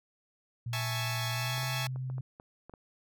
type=tone with pitch glide; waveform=sine; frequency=118.6 to 129.33 Hz; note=A#2 to C3; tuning=+30 to -20 cents; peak=-33 dBFS; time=0.66-2.21 s; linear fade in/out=5 ms; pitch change=+150 cents; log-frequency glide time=1.31-1.62 s
type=chord; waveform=10% pulse; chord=A major seventh; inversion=second; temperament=equal; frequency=659.3 / 830.6 / 880 / 1108.7 Hz; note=E5 / G#5 / A5 / C#6; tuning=0 / 0 / 0 / 0 cents; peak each=-31 dBFS; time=0.73-1.87 s; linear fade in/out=2 ms
type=clicks; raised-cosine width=1 ms; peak=-34 dBFS; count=8; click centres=1.58 / 1.633 / 1.96 / 2.1 / 2.182 / 2.399 / 2.696 / 2.738 s
effects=none